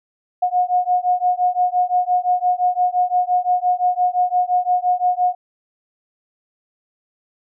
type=beating tone pair; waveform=sine; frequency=720 / 725.8 Hz; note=F#5 / F#5; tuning=-47 / -34 cents; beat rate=5.8 Hz; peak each=-18 dBFS; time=0.42-5.35 s; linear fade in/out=10 ms; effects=none